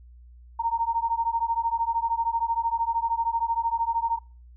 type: beating tone pair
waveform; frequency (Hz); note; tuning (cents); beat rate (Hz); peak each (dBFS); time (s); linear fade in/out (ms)
sine; 916 / 929; A#5 / A#5; -31 / -6; 13; -26; 0.59-4.19; 10
effects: noise-tail reverb RT60 0.4 s tail -25 dB re dry + added 60 Hz sine -46 dBFS peak until 4.56 s